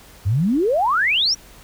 sine exponential sweep, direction up, 88.2 to 5920 Hz, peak -15 dBFS, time 0.25-1.35 s, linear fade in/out 20 ms, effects added 44 Hz sine -48 dBFS peak until 1.63 s + pink hiss -46 dBFS RMS until 1.63 s

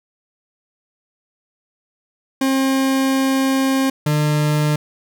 40% pulse tone pair in turn, 267.5 / 150.13 Hz, C4 / D3, +38 / +38 cents, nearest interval minor seventh, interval 1000 cents, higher first, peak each -14 dBFS, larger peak neither, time 2.41-3.9 / 4.06-4.76 s, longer first, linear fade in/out 5 ms, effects none

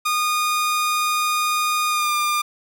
sawtooth tone with pitch glide, 1226 to 1201.5 Hz, D#6 to D6, -26 to +39 cents, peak -15 dBFS, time 0.05-2.42 s, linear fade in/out 10 ms, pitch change -35 cents, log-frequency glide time 1.89-2.12 s, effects none

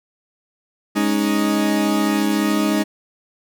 40% pulse chord, Ab suspended fourth, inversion none, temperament equal, 207.7 / 277.2 / 311.1 Hz, Ab3 / Db4 / Eb4, 0 / 0 / 0 cents, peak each -19 / -23 / -19 dBFS, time 0.95-2.84 s, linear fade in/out 20 ms, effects none

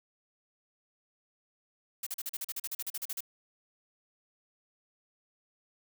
blue noise bursts, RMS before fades -36 dBFS, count 16, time 2.03-3.206 s, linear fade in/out 5 ms, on 36 ms, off 40 ms, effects none

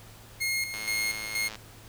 sawtooth tone with tremolo, 2148 Hz, C7, 45 cents sharp, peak -23 dBFS, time 0.4-1.49 s, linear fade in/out 20 ms, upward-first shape square, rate 2.1 Hz, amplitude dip 60%
click train, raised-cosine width 0.2 ms, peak -22 dBFS, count 89, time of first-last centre 0.74-1.555 s, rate 108 Hz
effects added 108 Hz sine -52 dBFS peak until 1.88 s + pink hiss -51 dBFS RMS until 1.88 s

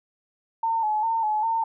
sine tone with vibrato, 880 Hz, A5, in tune, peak -21 dBFS, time 0.63-1.64 s, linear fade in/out 5 ms, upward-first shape square, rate 2.5 Hz, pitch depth 53 cents each way, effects none

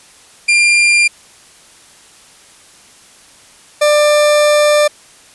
40% pulse tone pair in turn, 2394 / 594.5 Hz, D7 / D5, +33 / +21 cents, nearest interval 2 octaves, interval 2412 cents, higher first, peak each -7 dBFS, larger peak neither, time 0.48-1.08 / 3.81-4.88 s, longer second, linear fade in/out 10 ms, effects white hiss -43 dBFS RMS until 5.34 s + resampled to 24000 Hz

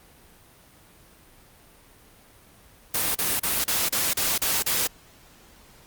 white noise bursts, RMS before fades -24 dBFS, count 8, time 2.94-4.872 s, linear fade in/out 5 ms, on 210 ms, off 36 ms, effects pink hiss -53 dBFS RMS until 5.86 s + Opus 32 kbps

